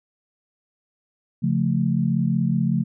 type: chord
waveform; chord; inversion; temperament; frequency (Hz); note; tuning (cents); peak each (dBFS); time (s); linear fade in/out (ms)
sine; Db augmented; none; equal; 138.59 / 174.61 / 220; Db3 / F3 / A3; 0 / 0 / 0; -23 / -22 / -23; 1.42-2.84; 20
effects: none